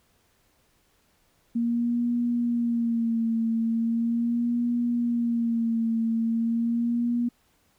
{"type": "tone with vibrato", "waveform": "sine", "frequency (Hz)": 233.1, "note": "A#3", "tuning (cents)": 0, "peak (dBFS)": -22, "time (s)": [1.55, 7.29], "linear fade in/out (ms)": 10, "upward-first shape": "sine", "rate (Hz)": 0.39, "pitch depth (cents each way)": 47, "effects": ["pink hiss -66 dBFS RMS until 7.78 s"]}